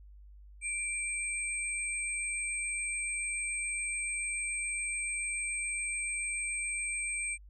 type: tone pair together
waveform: sine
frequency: 2349 / 8371 Hz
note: D7 / C9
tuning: 0 / 0 cents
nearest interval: octave + minor seventh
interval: 2200 cents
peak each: -35 / -35 dBFS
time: 0.61-7.38 s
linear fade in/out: 50 ms
effects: added 50 Hz sine -50 dBFS peak until 7.49 s